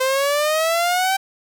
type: exponential sweep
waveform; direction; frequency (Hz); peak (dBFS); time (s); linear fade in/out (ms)
sawtooth; up; 515 to 780; -13; 0-1.17; 10
effects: none